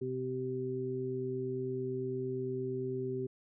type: harmonic tone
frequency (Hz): 128.8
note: C3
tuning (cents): -27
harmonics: 1 / 2 / 3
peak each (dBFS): -40 / -41 / -35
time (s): 0.01-3.27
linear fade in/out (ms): 10
effects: none